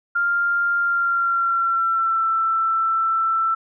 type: tone with pitch glide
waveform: sine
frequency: 1397 to 1333.1 Hz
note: F6 to E6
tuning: 0 to +19 cents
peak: -17 dBFS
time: 0.15-3.55 s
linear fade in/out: 10 ms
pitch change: -81 cents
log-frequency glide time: 0.79-2.27 s
effects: none